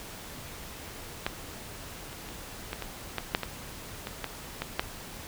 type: clicks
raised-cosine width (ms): 0.3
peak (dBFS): -11 / -28 / -26 / -17 / -18 / -13 / -7 / -15 / -18 / -15 / -15 / -9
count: 12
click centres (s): 1.265 / 2.129 / 2.288 / 2.731 / 2.823 / 3.183 / 3.349 / 3.433 / 4.071 / 4.243 / 4.62 / 4.795
effects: pink hiss -43 dBFS RMS until 5.27 s